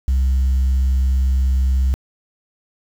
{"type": "tone", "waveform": "sine", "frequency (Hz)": 65.5, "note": "C2", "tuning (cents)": 2, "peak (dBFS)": -11, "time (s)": [0.08, 1.94], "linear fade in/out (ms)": 0, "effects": ["tanh soft clip ceiling -12 dBFS", "7-bit"]}